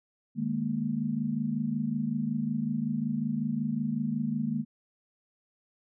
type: chord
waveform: sine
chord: D# suspended fourth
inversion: none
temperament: equal with one note detuned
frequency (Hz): 152.63 / 207.7 / 233.1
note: D#3 / G#3 / A#3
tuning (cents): -33 / 0 / 0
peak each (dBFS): -34 / -32 / -30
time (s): 0.35-4.65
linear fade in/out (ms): 50
effects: none